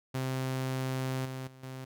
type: tone with level steps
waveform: sawtooth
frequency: 130.81 Hz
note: C3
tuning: in tune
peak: -27 / -33 / -47 / -36 dBFS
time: 0.14-1.85 s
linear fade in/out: 10 ms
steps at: 1.25 / 1.47 / 1.63 s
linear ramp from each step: 5 ms
effects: none